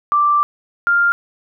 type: tone pair in turn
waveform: sine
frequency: 1174.7 / 1398.7 Hz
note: D6 / F6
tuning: 0 / +2 cents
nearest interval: minor third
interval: 302 cents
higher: second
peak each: -11 / -11 dBFS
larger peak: neither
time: 0.12-0.43 / 0.87-1.12 s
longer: first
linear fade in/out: 0 ms
effects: none